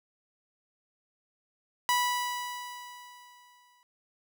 sawtooth tone with exponential decay, 982 Hz, B5, 10 cents flat, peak -19 dBFS, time 1.89-3.83 s, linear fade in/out 0 ms, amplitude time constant 420 ms, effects none

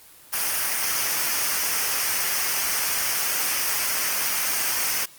white noise with comb filter, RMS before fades -24 dBFS, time 0.32-5.06 s, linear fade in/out 20 ms, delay 0.26 ms, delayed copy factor -0.6, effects white hiss -49 dBFS RMS until 5.18 s + Opus 24 kbps

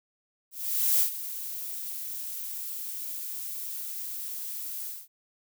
violet noise with ADSR envelope, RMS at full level -22 dBFS, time 0.51-5.08 s, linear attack 490 ms, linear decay 100 ms, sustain -14 dB, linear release 200 ms, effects none

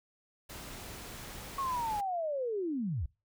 pink noise, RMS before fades -45 dBFS, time 0.49-2.01 s, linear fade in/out 10 ms
sine linear sweep, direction down, 1108.7 to 56.9 Hz, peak -31 dBFS, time 1.58-3.06 s, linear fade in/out 5 ms
effects noise-tail reverb RT60 0.3 s tail -25 dB re dry

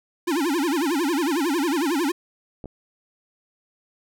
square tone with vibrato, 310.1 Hz, D#4, 6 cents flat, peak -21 dBFS, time 0.27-2.12 s, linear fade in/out 10 ms, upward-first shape sine, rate 11 Hz, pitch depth 250 cents each way
clicks, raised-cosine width 2 ms, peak -23 dBFS, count 2, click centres 2.642 / 2.657 s
effects none

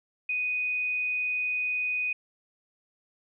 sine tone, 2489 Hz, D#7, in tune, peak -26 dBFS, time 0.29-2.13 s, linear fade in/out 5 ms, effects none

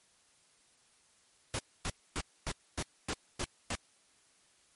pink noise bursts, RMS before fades -35 dBFS, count 8, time 1.54-3.752 s, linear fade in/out 0 ms, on 49 ms, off 260 ms, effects white hiss -67 dBFS RMS until 4.75 s + MP3 48 kbps

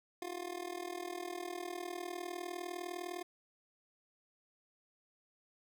25% pulse tone with amplitude modulation, 354.2 Hz, F4, 24 cents sharp, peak -33 dBFS, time 0.22-3.23 s, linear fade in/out 2 ms, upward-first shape sine, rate 39.8 Hz, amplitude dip 85%, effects none

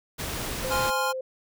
pink noise, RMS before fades -32 dBFS, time 0.18-0.91 s, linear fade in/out 20 ms
sine tone, 520 Hz, C5, 11 cents flat, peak -29 dBFS, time 0.64-1.21 s, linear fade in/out 5 ms
square chord, F minor, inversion first, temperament equal, 830.6 / 1046.5 / 1396.9 Hz, Ab5 / C6 / F6, 0 / 0 / 0 cents, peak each -30 dBFS, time 0.7-1.13 s, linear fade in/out 20 ms
effects none

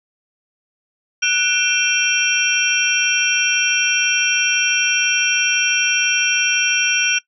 sine tone cluster, 1484 / 2378 / 2694 / 3171 / 5650 Hz, F#6 / D7 / E7 / G7 / F8, +5 / +21 / +37 / +19 / +19 cents, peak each -21 dBFS, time 1.22-7.19 s, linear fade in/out 10 ms, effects noise-tail reverb RT60 0.1 s tail -20 dB re dry

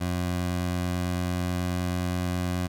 20% pulse tone with pitch glide, 88.9 to 89.52 Hz, F2 to F2, +31 to +43 cents, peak -21 dBFS, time 0-2.68 s, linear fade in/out 20 ms, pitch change +12 cents, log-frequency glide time 0.13-2.16 s, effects none

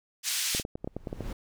white band-pass noise, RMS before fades -30 dBFS, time 0.23-0.63 s, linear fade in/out 50 ms, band 2400 to 7800 Hz, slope 12 dB/octave
clicks, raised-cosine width 2 ms, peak -20 dBFS, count 10, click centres 0.549 / 0.598 / 0.651 / 0.755 / 0.845 / 0.875 / 0.966 / 1.072 / 1.129 / 1.207 s
brown noise with exponential growth, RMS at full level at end -30 dBFS, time 0.77-1.33 s, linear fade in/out 5 ms, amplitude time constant 120 ms
effects none

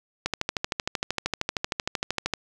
click train, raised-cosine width 0.2 ms, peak -8 dBFS, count 28, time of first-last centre 0.26-2.337 s, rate 13 Hz, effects none

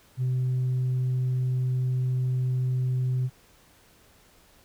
sine tone, 127.6 Hz, C3, 43 cents flat, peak -21 dBFS, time 0.17-3.3 s, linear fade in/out 50 ms, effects tanh soft clip ceiling -21 dBFS + pink hiss -58 dBFS RMS until 4.64 s

